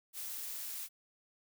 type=noise; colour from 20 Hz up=blue; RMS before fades=-42 dBFS; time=0.13-0.89 s; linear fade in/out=50 ms; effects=none